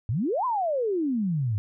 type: exponential two-way sweep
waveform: sine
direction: up then down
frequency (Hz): 97.6 to 1051 to 97.6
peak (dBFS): -23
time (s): 0.09-1.58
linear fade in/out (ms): 0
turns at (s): 0.45
effects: none